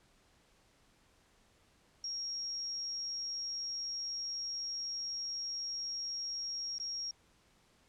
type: tone with dropouts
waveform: sine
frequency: 5588 Hz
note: F8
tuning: in tune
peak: -36 dBFS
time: 2.04-7.11 s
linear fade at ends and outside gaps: 2 ms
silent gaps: 6.783-6.799 s
effects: pink hiss -68 dBFS RMS until 7.88 s + low-pass 9000 Hz 12 dB/octave